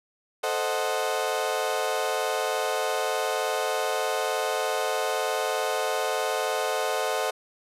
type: chord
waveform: 30% pulse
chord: A diminished seventh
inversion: none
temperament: equal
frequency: 440 / 523.3 / 622.3 / 740 Hz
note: A4 / C5 / Eb5 / Gb5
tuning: 0 / 0 / 0 / 0 cents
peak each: -28 dBFS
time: 0.43-7.31 s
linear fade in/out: 10 ms
effects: resampled to 32000 Hz